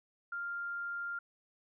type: tone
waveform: sine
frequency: 1396.9 Hz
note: F6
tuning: in tune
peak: -36 dBFS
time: 0.32-1.19 s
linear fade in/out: 5 ms
effects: none